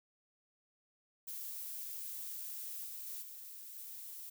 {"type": "noise with level steps", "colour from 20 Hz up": "violet", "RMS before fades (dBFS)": [-44, -46, -44, -50, -48], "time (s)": [1.27, 4.3], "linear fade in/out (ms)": 10, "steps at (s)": [2.85, 3.06, 3.21, 3.75], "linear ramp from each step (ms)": 20, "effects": []}